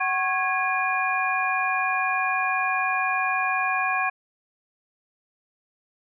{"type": "tone cluster", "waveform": "sine", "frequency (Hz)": [751, 1093, 1655, 2424], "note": ["F#5", "C#6", "G#6", "D#7"], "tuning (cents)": [26, -25, -6, -46], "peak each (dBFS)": -27, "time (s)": [0, 4.1], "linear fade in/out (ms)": 10, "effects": []}